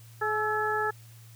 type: harmonic tone with a mistuned harmonic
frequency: 426.5 Hz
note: G#4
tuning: 46 cents sharp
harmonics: 1 / 2 / 3 / 4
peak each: -31 / -31 / -31 / -31 dBFS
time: 0.21-0.91 s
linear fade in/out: 10 ms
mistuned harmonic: 3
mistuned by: +51 cents
effects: added 114 Hz sine -48 dBFS peak until 1.35 s + white hiss -57 dBFS RMS until 1.35 s